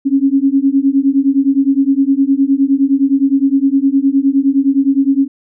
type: beating tone pair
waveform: sine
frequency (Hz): 269.3 / 279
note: C#4 / C#4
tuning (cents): -50 / +11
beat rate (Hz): 9.7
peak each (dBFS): -12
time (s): 0.05-5.28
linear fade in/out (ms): 20
effects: none